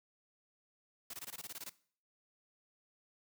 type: noise bursts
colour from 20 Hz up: white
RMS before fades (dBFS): -45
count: 11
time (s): 1.1-1.696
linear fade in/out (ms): 5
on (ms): 36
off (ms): 20
effects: noise-tail reverb RT60 0.5 s tail -19 dB re dry + high-pass 100 Hz 12 dB/octave